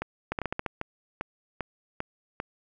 two click trains, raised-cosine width 0.5 ms, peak -16 / -14 dBFS, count 7 / 6, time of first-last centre 0.02-2.401 / 0.32-0.662 s, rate 2.52 / 14.6 Hz, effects none

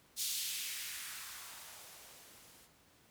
violet noise with band-pass filter sweep, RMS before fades -44 dBFS, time 0.16-2.69 s, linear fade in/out 50 ms, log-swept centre 4500 to 220 Hz, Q 1.4, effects pink hiss -66 dBFS RMS until 3.1 s + high-pass 60 Hz 12 dB/octave

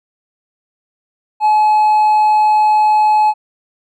sine tone with hard clipping, 853 Hz, G#5, 46 cents sharp, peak -9 dBFS, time 1.4-3.34 s, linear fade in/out 50 ms, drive 2 dB, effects none

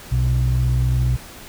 sine tone pair together, 61.6 / 124.52 Hz, B1 / B2, -4 / +15 cents, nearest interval octave, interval 1219 cents, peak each -17 / -16 dBFS, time 0.11-1.17 s, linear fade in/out 20 ms, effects tanh soft clip ceiling -11 dBFS + pink hiss -39 dBFS RMS until 1.48 s

